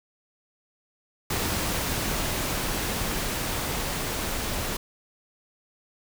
pink noise with level ramp, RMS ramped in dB -27 to -30 dBFS, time 1.3-4.77 s, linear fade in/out 5 ms, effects none

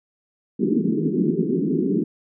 pink band-pass noise, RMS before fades -21 dBFS, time 0.59-2.04 s, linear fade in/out 10 ms, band 160 to 420 Hz, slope 96 dB/octave, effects none

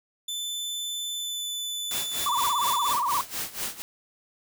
sawtooth tone with pitch glide, 3520 to 3498 Hz, A7 to A7, 0 to -11 cents, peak -27 dBFS, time 0.28-2.93 s, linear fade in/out 5 ms, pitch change -11 cents, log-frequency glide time 1.14-1.47 s
white noise with tremolo, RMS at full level -30 dBFS, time 1.91-3.82 s, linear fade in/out 0 ms, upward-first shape sine, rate 4.2 Hz, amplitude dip 85%
sine tone with vibrato, 1055 Hz, C6, 14 cents sharp, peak -23 dBFS, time 2.26-3.21 s, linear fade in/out 2 ms, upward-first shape sine, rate 17 Hz, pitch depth 200 cents each way
effects none

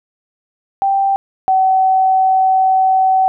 sine tone pair in turn, 784 / 758.6 Hz, G5 / F#5, 0 / +43 cents, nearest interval minor second, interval 57 cents, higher first, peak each -11 / -9 dBFS, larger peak second, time 0.82-1.16 / 1.48-3.28 s, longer second, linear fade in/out 0 ms, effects none

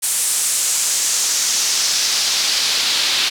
pink noise with band-pass filter sweep, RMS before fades -18 dBFS, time 0.02-3.3 s, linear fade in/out 20 ms, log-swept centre 9100 to 3800 Hz, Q 1.9, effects none

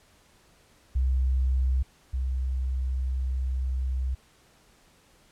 sine tone pair in turn, 64.6 / 64.6 Hz, C2 / C2, -21 / -21 cents, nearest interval unison, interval 0 cents, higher neither, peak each -21 / -25 dBFS, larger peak first, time 0.95-1.83 / 2.13-4.15 s, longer second, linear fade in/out 10 ms, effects pink hiss -60 dBFS RMS until 5.31 s + low-pass 11000 Hz 12 dB/octave

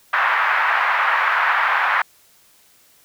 white band-pass noise, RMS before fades -18 dBFS, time 0.13-2.02 s, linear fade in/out 5 ms, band 890 to 1800 Hz, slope 24 dB/octave, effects white hiss -54 dBFS RMS until 3.04 s

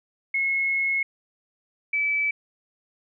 sine tone pair in turn, 2175 / 2304 Hz, C#7 / D7, -33 / -34 cents, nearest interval minor second, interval 99 cents, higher second, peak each -21 dBFS, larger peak neither, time 0.34-1.03 / 1.93-2.31 s, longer first, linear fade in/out 5 ms, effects none

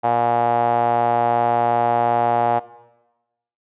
sawtooth tone with band-pass filter, 118.5 Hz, A#2, 29 cents sharp, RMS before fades -18 dBFS, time 0.03-2.6 s, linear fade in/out 20 ms, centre 770 Hz, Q 6.2, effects noise-tail reverb RT60 1.0 s tail -17 dB re dry + resampled to 8000 Hz

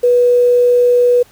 sine tone with quantisation, 488.6 Hz, B4, 19 cents flat, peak -7 dBFS, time 0.03-1.23 s, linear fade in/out 10 ms, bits 6, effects pink hiss -47 dBFS RMS until 1.31 s

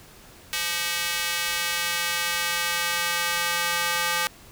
square tone with high-pass filter sweep, 172.5 Hz, F3, 21 cents flat, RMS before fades -26 dBFS, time 0.53-4.27 s, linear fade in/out 0 ms, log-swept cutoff 2300 to 1300 Hz, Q 0.91, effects pink hiss -49 dBFS RMS until 4.51 s

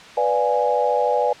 sine chord, B diminished seventh, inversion none, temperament equal, 493.9 / 587.3 / 698.5 / 830.6 Hz, B4 / D5 / F5 / Ab5, 0 / 0 / 0 / 0 cents, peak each -21 / -22 / -26 / -21 dBFS, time 0.17-1.33 s, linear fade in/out 5 ms, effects white hiss -41 dBFS RMS until 1.4 s + low-pass 4000 Hz 12 dB/octave

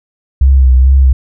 sine tone with vibrato, 65.41 Hz, C2, in tune, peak -3 dBFS, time 0.41-1.13 s, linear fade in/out 5 ms, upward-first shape sine, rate 2.3 Hz, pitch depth 54 cents each way, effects none

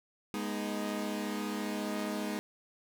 sawtooth chord, G# minor, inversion none, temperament equal with one note detuned, 207.7 / 242.3 / 311.1 Hz, G#3 / B3 / D#4, 0 / -33 / 0 cents, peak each -32 / -36 / -35 dBFS, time 0.34-2.39 s, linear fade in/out 0 ms, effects none

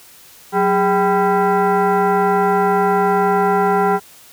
sine tone with frequency modulation, 185 Hz, F#3, in tune, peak -12 dBFS, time 0.52-4 s, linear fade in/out 50 ms, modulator 593 Hz, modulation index 1.8, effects white hiss -44 dBFS RMS until 4.32 s

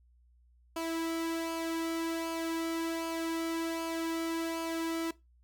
sawtooth tone with flanger, 329 Hz, E4, 3 cents flat, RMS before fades -34 dBFS, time 0.76-5.11 s, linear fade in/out 5 ms, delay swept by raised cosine 0.52 to 1.92 ms, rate 1.3 Hz, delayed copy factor -0.55, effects noise-tail reverb RT60 0.2 s tail -18 dB re dry + added 60 Hz sine -61 dBFS peak until 5.43 s

